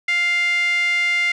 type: tone with band-pass filter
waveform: 5% pulse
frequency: 700 Hz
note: F5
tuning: 4 cents sharp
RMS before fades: -19 dBFS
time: 0.08-1.32 s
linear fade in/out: 5 ms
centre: 2100 Hz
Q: 6.6
effects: none